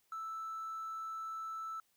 triangle tone with hard clipping, 1318.5 Hz, E6, in tune, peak -40 dBFS, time 0.12-1.8 s, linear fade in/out 2 ms, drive 4 dB, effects white hiss -75 dBFS RMS until 1.96 s

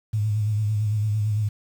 sine tone with vibrato, 106.2 Hz, G#2, 39 cents sharp, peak -20 dBFS, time 0.13-1.49 s, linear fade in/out 10 ms, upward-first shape sine, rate 8.9 Hz, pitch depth 49 cents each way, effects 8-bit

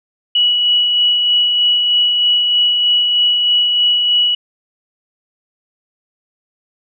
sine tone with tremolo, 2932 Hz, F#7, 16 cents flat, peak -9 dBFS, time 0.35-4.35 s, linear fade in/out 5 ms, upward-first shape sine, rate 3.2 Hz, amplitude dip 30%, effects none

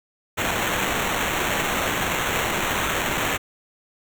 violet noise with sample-and-hold, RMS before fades -24 dBFS, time 0.37-3.38 s, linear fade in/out 20 ms, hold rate 4900 Hz, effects none

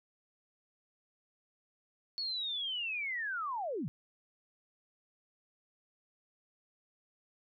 sine linear sweep, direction down, 4435 to 117.8 Hz, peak -34 dBFS, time 2.18-3.88 s, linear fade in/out 0 ms, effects none

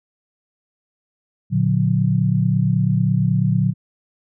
sine chord, Bb augmented, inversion none, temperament just, 116.54 / 145.68 / 182.1 Hz, Bb2 / D3 / F#3, 0 / -14 / -27 cents, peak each -19 dBFS, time 1.5-3.74 s, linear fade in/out 50 ms, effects none

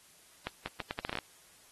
accelerating click train, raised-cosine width 0.3 ms, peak -19 dBFS, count 11, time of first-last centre 0.47-1.187 s, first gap 190 ms, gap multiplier 0.75, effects white hiss -60 dBFS RMS until 1.71 s + AAC 32 kbps

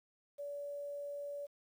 sine tone with quantisation, 573 Hz, D5, 43 cents flat, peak -40 dBFS, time 0.38-1.47 s, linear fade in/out 20 ms, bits 11, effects none

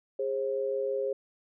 sine tone pair together, 409.4 / 535.4 Hz, G#4 / C5, -25 / +40 cents, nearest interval perfect fourth, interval 465 cents, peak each -31 / -30 dBFS, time 0.19-1.13 s, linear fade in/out 5 ms, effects none

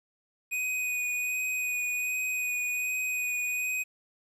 square tone with vibrato, 2489 Hz, D#7, in tune, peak -29 dBFS, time 0.51-3.84 s, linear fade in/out 20 ms, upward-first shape sine, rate 1.3 Hz, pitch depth 14 cents each way, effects resampled to 32000 Hz + 10-bit

